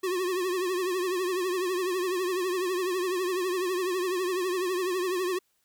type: tone with vibrato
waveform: square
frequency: 365.5 Hz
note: F#4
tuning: 21 cents flat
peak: -27 dBFS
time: 0.03-5.39 s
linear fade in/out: 10 ms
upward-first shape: triangle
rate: 12 Hz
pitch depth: 96 cents each way
effects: white hiss -72 dBFS RMS until 5.64 s